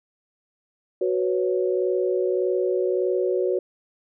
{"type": "chord", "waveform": "sine", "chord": "F# suspended fourth", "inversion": "none", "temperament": "just", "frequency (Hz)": [370, 493.3, 555], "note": ["F#4", "B4", "C#5"], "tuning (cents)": [0, -2, 2], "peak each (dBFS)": [-22, -26, -27], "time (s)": [1.01, 3.59], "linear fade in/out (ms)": 5, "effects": []}